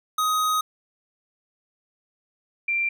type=tone pair in turn; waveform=square / sine; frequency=1255 / 2364 Hz; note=D#6 / D7; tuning=+15 / +11 cents; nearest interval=major seventh; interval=1096 cents; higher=second; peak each=-21 dBFS; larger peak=neither; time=0.18-0.61 / 2.68-2.89 s; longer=first; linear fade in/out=5 ms; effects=none